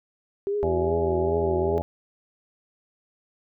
sine tone with vibrato, 392 Hz, G4, in tune, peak -23 dBFS, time 0.47-1.78 s, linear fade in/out 0 ms, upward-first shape triangle, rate 2.5 Hz, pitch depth 110 cents each way
harmonic tone, 83.9 Hz, E2, 31 cents sharp, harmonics 1 / 2 / 3 / 4 / 5 / 6 / 7 / 8 / 10, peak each -29 / -34 / -35 / -37 / -38 / -36 / -31 / -33 / -33 dBFS, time 0.63-1.82 s, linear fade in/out 0 ms
effects none

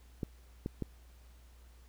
clicks, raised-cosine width 3 ms, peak -22 dBFS, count 3, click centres 0.232 / 0.661 / 0.823 s, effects added 60 Hz sine -55 dBFS peak until 1.88 s + pink hiss -66 dBFS RMS until 1.88 s

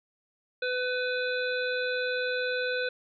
harmonic tone, 501 Hz, B4, 25 cents sharp, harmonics 1 / 3 / 5 / 7 / 8, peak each -30 / -31 / -38 / -42 / -39 dBFS, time 0.62-2.89 s, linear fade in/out 5 ms, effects none

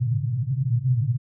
white band-pass noise, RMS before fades -23 dBFS, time 0-1.18 s, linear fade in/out 20 ms, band 110 to 140 Hz, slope 96 dB/octave, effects none

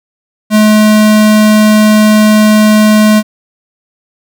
square tone, 213.7 Hz, G#3, 50 cents sharp, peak -4 dBFS, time 0.5-3.23 s, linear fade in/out 50 ms, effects none

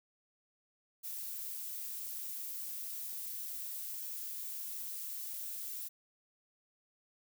violet noise, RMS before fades -42 dBFS, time 1.03-5.89 s, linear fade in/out 20 ms, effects none

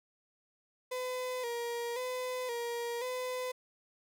35% pulse tone with vibrato, 488.6 Hz, B4, 19 cents flat, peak -33 dBFS, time 0.91-3.52 s, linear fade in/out 10 ms, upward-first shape square, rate 0.95 Hz, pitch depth 59 cents each way, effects none

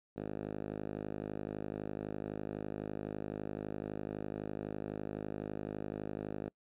5% pulse tone with band-pass filter, 51.91 Hz, G#1, in tune, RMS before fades -41 dBFS, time 0.16-6.49 s, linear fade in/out 10 ms, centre 300 Hz, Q 0.65, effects noise-tail reverb RT60 0.1 s tail -25 dB re dry + resampled to 8000 Hz

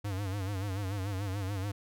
square tone with vibrato, 98 Hz, G2, in tune, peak -33 dBFS, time 0.04-1.72 s, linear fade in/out 10 ms, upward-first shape sine, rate 6.9 Hz, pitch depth 100 cents each way, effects none

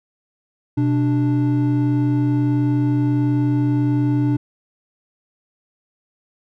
triangle tone pair together, 125.06 / 293.7 Hz, B2 / D4, +22 / 0 cents, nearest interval octave + minor third, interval 1478 cents, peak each -16 dBFS, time 0.77-4.37 s, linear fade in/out 10 ms, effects none

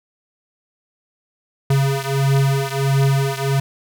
square beating tone pair, 136.4 / 137.9 Hz, C#3 / C#3, -28 / -9 cents, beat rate 1.5 Hz, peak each -18 / -20 dBFS, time 1.7-3.6 s, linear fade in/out 5 ms, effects none

